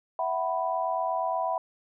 sine chord, E suspended second, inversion none, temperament equal with one note detuned, 659.3 / 747.7 / 987.8 Hz, E5 / F#5 / B5, 0 / +18 / 0 cents, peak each -30 dBFS, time 0.19-1.58 s, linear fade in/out 2 ms, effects none

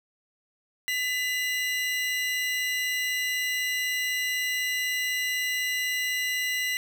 40% pulse tone pair together, 2004 / 2834 Hz, B6 / F7, +25 / +25 cents, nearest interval tritone, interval 600 cents, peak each -26 / -31 dBFS, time 0.88-6.77 s, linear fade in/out 0 ms, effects none

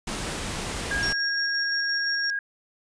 pink noise, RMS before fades -31 dBFS, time 0.07-1.13 s, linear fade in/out 5 ms
sine tone, 1633 Hz, G#6, 30 cents flat, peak -25 dBFS, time 0.91-2.39 s, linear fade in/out 2 ms
sine tone with tremolo, 5550 Hz, F8, 12 cents flat, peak -26 dBFS, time 1.03-2.3 s, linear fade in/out 0 ms, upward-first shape square, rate 5.8 Hz, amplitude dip 30%
effects resampled to 22050 Hz

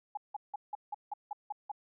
sine tone bursts, 830.6 Hz, G#5, in tune, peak -34 dBFS, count 9, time 0.15-1.717 s, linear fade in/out 5 ms, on 23 ms, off 170 ms, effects none

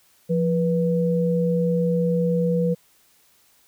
sine tone pair together, 172.68 / 488.4 Hz, F3 / B4, -19 / -19 cents, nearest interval octave + tritone, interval 1800 cents, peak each -20 / -22 dBFS, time 0.29-2.75 s, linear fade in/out 20 ms, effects white hiss -59 dBFS RMS until 3.67 s

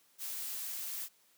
blue noise, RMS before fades -40 dBFS, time 0.18-1.09 s, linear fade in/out 50 ms, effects white hiss -68 dBFS RMS until 1.37 s + high-pass 150 Hz 12 dB/octave

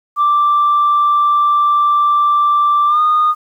sine tone with pitch glide, 1174.7 to 1227.4 Hz, D6 to D#6, 0 to -24 cents, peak -8 dBFS, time 0.16-3.35 s, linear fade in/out 50 ms, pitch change +76 cents, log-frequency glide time 2.87-3 s, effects tanh soft clip ceiling -6 dBFS + 8-bit

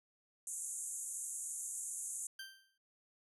pink band-pass noise, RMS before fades -43 dBFS, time 0.47-2.27 s, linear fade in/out 2 ms, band 6600 to 11000 Hz, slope 96 dB/octave
20% pulse tone with exponential decay, 1568 Hz, G6, in tune, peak -38 dBFS, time 2.39-2.78 s, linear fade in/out 5 ms, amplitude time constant 83 ms
effects none

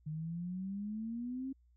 sine exponential sweep, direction up, 151 to 271.1 Hz, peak -37 dBFS, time 0.06-1.53 s, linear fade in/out 10 ms, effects added 60 Hz sine -64 dBFS peak until 1.76 s

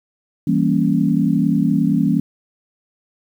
sine chord, E diminished seventh, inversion none, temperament equal, 164.81 / 196 / 233.1 / 277.2 Hz, E3 / G3 / Bb3 / Db4, 0 / 0 / 0 / 0 cents, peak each -19 dBFS, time 0.47-2.2 s, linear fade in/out 5 ms, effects 8-bit

